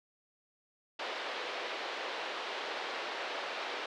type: band-pass noise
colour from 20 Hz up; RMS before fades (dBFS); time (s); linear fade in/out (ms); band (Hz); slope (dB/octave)
pink; -39; 0.99-3.86; 5; 420 to 4100; 24
effects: none